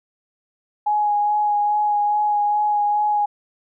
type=tone with vibrato; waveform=sine; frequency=833 Hz; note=G#5; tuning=5 cents sharp; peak=-16 dBFS; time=0.86-3.26 s; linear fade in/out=10 ms; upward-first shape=sine; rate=2.4 Hz; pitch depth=15 cents each way; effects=none